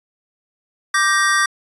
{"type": "chord", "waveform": "square", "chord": "G minor", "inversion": "second", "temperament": "just", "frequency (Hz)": [1176, 1568, 1881.6], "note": ["D6", "G6", "Bb6"], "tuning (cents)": [2, 0, 16], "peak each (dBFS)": -19, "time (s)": [0.94, 1.46], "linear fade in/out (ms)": 5, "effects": ["resampled to 24000 Hz"]}